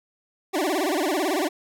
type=tone with vibrato; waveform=25% pulse; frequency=336.7 Hz; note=E4; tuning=37 cents sharp; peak=-18 dBFS; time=0.53-1.49 s; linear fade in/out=20 ms; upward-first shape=sine; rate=18 Hz; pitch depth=270 cents each way; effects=none